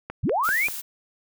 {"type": "click train", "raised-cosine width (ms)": 0.5, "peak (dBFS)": -17, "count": 4, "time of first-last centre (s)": [0.1, 0.685], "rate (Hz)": 5.13}
{"type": "linear sweep", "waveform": "sine", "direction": "up", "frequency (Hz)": [56.5, 2489], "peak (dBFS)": -20, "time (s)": [0.23, 0.68], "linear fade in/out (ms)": 10}
{"type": "noise", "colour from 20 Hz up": "blue", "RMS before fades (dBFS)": -33, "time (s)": [0.43, 0.82], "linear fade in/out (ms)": 20}
{"effects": []}